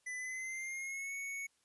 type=tone with pitch glide; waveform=square; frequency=2000 to 2219 Hz; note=B6 to C#7; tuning=+21 to +1 cents; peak=-40 dBFS; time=0.06-1.47 s; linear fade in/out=10 ms; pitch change=+180 cents; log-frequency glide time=0.17-1.14 s; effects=white hiss -75 dBFS RMS until 1.64 s + resampled to 24000 Hz